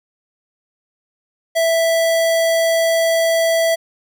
square tone, 659.3 Hz, E5, in tune, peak -14 dBFS, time 1.55-3.76 s, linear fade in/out 20 ms, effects none

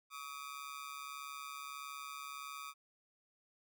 sawtooth ring-modulated tone, 1201 Hz, D6, 38 cents sharp, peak -38 dBFS, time 0.1-2.74 s, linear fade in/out 50 ms, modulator 70.8 Hz, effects none

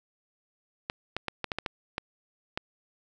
clicks, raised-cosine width 0.3 ms, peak -14 dBFS, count 9, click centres 0.899 / 1.166 / 1.283 / 1.443 / 1.518 / 1.586 / 1.662 / 1.981 / 2.575 s, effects none

